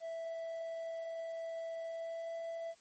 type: tone with pitch glide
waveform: triangle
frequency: 659.3 to 663.9 Hz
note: E5 to E5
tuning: 0 to +12 cents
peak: -37 dBFS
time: 0-2.75 s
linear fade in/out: 50 ms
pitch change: +12 cents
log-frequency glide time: 1.86-2.31 s
effects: white hiss -66 dBFS RMS until 2.8 s + MP3 32 kbps